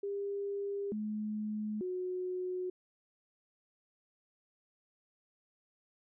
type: tone with pitch steps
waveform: sine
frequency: 401.1 / 212.8 / 365.7 Hz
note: G4 / G#3 / F#4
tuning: +40 / +42 / -20 cents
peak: -34 dBFS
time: 0.03-2.7 s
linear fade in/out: 5 ms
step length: 890 ms
effects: none